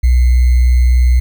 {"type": "tone with sample-and-hold", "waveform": "sine", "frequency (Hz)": 61.74, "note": "B1", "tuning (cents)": 0, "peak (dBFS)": -6, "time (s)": [0.03, 1.2], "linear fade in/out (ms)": 10, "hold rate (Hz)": 2100, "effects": []}